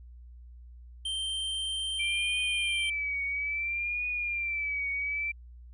square tone, 3136 Hz, G7, in tune, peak -31 dBFS, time 1.05-2.9 s, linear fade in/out 5 ms
sine tone with vibrato, 2349 Hz, D7, in tune, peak -29 dBFS, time 1.99-5.32 s, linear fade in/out 10 ms, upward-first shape triangle, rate 0.6 Hz, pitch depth 88 cents each way
effects added 60 Hz sine -46 dBFS peak until 5.73 s + resampled to 24000 Hz

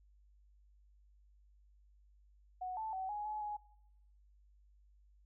sine tone with pitch steps, 737 / 878 / 758 / 834 / 850 / 836 Hz, F#5 / A5 / F#5 / G#5 / G#5 / G#5, -7 / -4 / +42 / +7 / +40 / +11 cents, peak -38 dBFS, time 2.61-3.57 s, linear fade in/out 10 ms, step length 160 ms, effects noise-tail reverb RT60 0.8 s tail -21 dB re dry + added 50 Hz sine -63 dBFS peak until 5.25 s

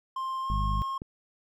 triangle tone with pitch glide, 1054 to 1074.9 Hz, C6 to C6, +12 to +46 cents, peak -28 dBFS, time 0.16-0.98 s, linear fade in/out 5 ms, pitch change +34 cents, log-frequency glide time 0.42-0.51 s
harmonic tone, 50.9 Hz, G#1, 34 cents flat, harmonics 1 / 2 / 3 / 4, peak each -27 / -33 / -37 / -39 dBFS, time 0.5-0.82 s, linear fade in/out 0 ms
click, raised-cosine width 3 ms, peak -25 dBFS, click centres 1.019 s
effects none

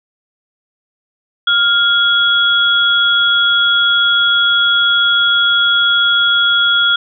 sine tone pair together, 1403 / 3342 Hz, F6 / G#7, +8 / +10 cents, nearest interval octave + minor third, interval 1502 cents, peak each -12 dBFS, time 1.47-6.96 s, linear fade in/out 5 ms, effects none

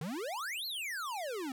square exponential two-way sweep, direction up then down, 142 to 4435 to 249.5 Hz, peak -37 dBFS, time 0.01-1.52 s, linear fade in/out 2 ms, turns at 0.66 s, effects none

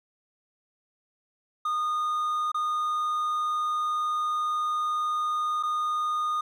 triangle tone with dropouts, 1227 Hz, D#6, 25 cents flat, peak -23 dBFS, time 1.65-6.41 s, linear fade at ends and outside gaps 5 ms, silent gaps 2.518-2.544 / 5.628-5.633 s, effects none

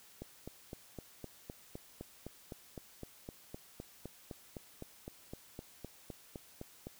click train, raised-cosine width 2 ms, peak -30 dBFS, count 27, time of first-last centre 0.22-6.87 s, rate 3.91 Hz, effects white hiss -60 dBFS RMS until 6.99 s

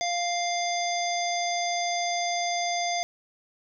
harmonic tone, 698.5 Hz, F5, in tune, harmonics 1 / 3 / 5 / 7 / 9, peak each -27 / -33 / -36 / -35 / -35 dBFS, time 0.01-3.03 s, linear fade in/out 0 ms, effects none

